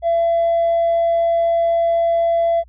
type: tone with hard clipping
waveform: sine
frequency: 674 Hz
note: E5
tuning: 38 cents sharp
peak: -14 dBFS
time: 0.02-2.64 s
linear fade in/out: 50 ms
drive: 1 dB
effects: added 60 Hz sine -44 dBFS peak until 2.68 s + resampled to 8000 Hz